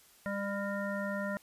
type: harmonic tone with a mistuned harmonic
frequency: 200.1 Hz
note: G3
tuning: 36 cents sharp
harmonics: 1 / 3 / 5 / 7 / 9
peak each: -36 / -37 / -45 / -41 / -42 dBFS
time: 0.26-1.37 s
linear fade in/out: 0 ms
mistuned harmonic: 9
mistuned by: +33 cents
effects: white hiss -61 dBFS RMS until 1.42 s + resampled to 32000 Hz